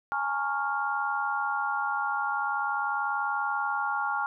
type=chord; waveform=sine; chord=Bb minor seventh; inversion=third; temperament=equal with one note detuned; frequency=830.6 / 911 / 1108.7 / 1396.9 Hz; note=Ab5 / Bb5 / Db6 / F6; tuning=0 / -40 / 0 / 0 cents; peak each=-31 / -36 / -33 / -30 dBFS; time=0.12-4.26 s; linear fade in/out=0 ms; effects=none